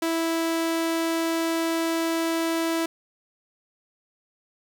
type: tone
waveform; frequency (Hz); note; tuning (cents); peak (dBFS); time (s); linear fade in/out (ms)
sawtooth; 329.1; E4; -3; -19; 0.02-2.86; 5
effects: 9-bit